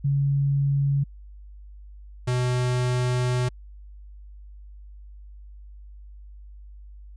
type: tone pair in turn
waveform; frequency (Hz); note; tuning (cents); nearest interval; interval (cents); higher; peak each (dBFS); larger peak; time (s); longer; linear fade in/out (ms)
sine / square; 140 / 124.77; C#3 / B2; +18 / +18; major second; 200; first; -19 / -22; first; 0.04-1.04 / 2.27-3.49; second; 10
effects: added 50 Hz sine -41 dBFS peak until 7.16 s + resampled to 22050 Hz